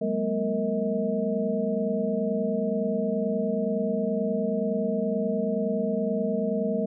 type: tone cluster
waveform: sine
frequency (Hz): 185.5 / 207.6 / 237.1 / 461.4 / 636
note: F#3 / G#3 / A#3 / A#4 / D#5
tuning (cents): +5 / 0 / +30 / -18 / +38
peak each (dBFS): -34 / -28 / -32 / -29 / -30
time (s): 0.01-6.86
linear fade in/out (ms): 10
effects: none